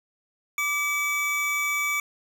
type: tone pair together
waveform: square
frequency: 1174.7 / 2288 Hz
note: D6 / D7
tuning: 0 / -46 cents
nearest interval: octave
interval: 1154 cents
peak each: -32 / -25 dBFS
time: 0.58-2 s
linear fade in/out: 2 ms
effects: none